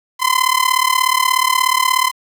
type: tone with amplitude modulation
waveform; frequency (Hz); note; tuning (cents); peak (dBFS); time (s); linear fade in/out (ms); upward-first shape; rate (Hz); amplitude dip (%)
sawtooth; 1026; C6; -34; -5; 0.19-2.12; 50; sine; 36.7; 90
effects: 7-bit